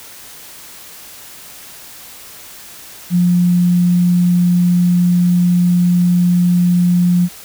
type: tone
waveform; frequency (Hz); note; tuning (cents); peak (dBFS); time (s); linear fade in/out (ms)
sine; 176.8; F3; +22; -9; 3.1-7.29; 50
effects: white hiss -36 dBFS RMS until 7.44 s